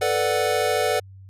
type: chord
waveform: square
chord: B minor seventh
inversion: third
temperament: equal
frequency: 440 / 493.9 / 587.3 / 740 Hz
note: A4 / B4 / D5 / F#5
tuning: 0 / 0 / 0 / 0 cents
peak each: -26 dBFS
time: 0.01-1 s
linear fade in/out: 10 ms
effects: added 96 Hz sine -41 dBFS peak until 1.29 s + resampled to 32000 Hz